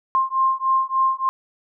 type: beating tone pair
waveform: sine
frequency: 1056 / 1059.4 Hz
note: C6 / C6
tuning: +16 / +21 cents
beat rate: 3.4 Hz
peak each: -20 / -20 dBFS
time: 0.15-1.29 s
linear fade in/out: 0 ms
effects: none